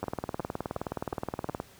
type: two click trains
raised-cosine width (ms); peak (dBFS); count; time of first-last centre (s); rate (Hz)
1; -20 / -17; 5 / 31; 0.04-1.489 / 0.03-1.601; 2.76 / 19.1
effects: pink hiss -55 dBFS RMS until 1.79 s + high-pass 60 Hz 12 dB/octave